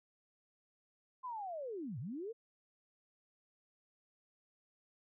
sine linear two-way sweep, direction down then up, 1046.5 to 103.83 to 478.8 Hz, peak -40 dBFS, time 1.23-2.33 s, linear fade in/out 20 ms, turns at 1.99 s, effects none

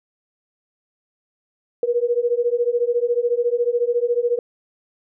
sine beating tone pair, 472.8 / 486.8 Hz, A#4 / B4, +24 / -25 cents, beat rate 14 Hz, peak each -20 dBFS, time 1.83-4.39 s, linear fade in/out 2 ms, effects none

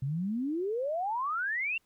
sine exponential sweep, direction up, 128.4 to 2794 Hz, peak -29 dBFS, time 0.02-1.78 s, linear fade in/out 5 ms, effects pink hiss -72 dBFS RMS until 1.85 s

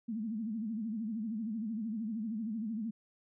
sine tone with vibrato, 220 Hz, A3, in tune, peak -34 dBFS, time 0.08-2.91 s, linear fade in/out 10 ms, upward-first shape sine, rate 13 Hz, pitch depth 120 cents each way, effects none

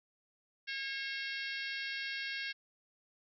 harmonic tone with a mistuned harmonic, 543 Hz, C#5, 36 cents flat, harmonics 3 / 4 / 5 / 6 / 7 / 8 / 9 / 10, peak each -41 / -43 / -45 / -47 / -48 / -49 / -50 / -51 dBFS, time 0.67-2.53 s, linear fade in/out 20 ms, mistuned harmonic 9, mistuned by -48 cents, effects none

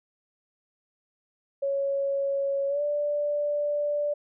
sine tone with pitch glide, 554.4 to 586.3 Hz, C#5 to D5, 0 to -3 cents, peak -24 dBFS, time 1.62-4.14 s, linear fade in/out 10 ms, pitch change +97 cents, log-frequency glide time 2.68-2.82 s, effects none

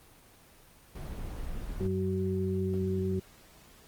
brown noise, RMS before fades -37 dBFS, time 0.95-1.87 s, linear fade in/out 5 ms
harmonic tone, 94.3 Hz, F#2, 33 cents sharp, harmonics 1 / 2 / 4, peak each -32 / -32 / -32 dBFS, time 1.8-3.2 s, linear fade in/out 10 ms
effects pink hiss -57 dBFS RMS until 3.87 s + Opus 24 kbps

